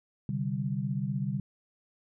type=chord; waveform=sine; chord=C suspended second; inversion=none; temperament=equal with one note detuned; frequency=130.81 / 146.83 / 194.98 Hz; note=C3 / D3 / G3; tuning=0 / 0 / -9 cents; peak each=-33 dBFS; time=0.29-1.4 s; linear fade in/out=2 ms; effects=none